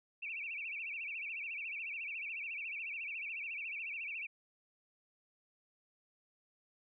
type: tone with vibrato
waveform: sine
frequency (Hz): 2489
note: D#7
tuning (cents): 0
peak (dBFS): -39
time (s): 0.22-4.27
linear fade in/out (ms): 10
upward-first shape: sine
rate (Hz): 14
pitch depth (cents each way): 170
effects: none